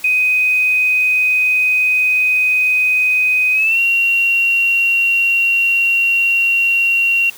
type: tone with pitch glide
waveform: sine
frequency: 2506 to 2749 Hz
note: D#7 to F7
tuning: +12 to -28 cents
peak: -11 dBFS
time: 0.04-7.3 s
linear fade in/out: 5 ms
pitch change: +160 cents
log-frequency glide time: 3.53-3.79 s
effects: white hiss -38 dBFS RMS until 7.37 s